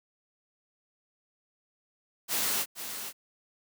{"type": "noise with echo", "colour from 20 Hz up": "white", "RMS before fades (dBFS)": -29, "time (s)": [2.28, 2.66], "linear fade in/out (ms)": 50, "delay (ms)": 470, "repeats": 1, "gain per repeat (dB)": -9, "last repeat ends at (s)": 3.13, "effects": ["high-pass 150 Hz 12 dB/octave"]}